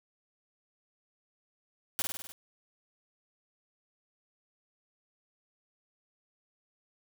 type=noise with echo; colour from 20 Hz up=white; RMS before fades=-31 dBFS; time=1.99-2.02 s; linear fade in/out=0 ms; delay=50 ms; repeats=6; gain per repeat=-3 dB; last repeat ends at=2.32 s; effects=none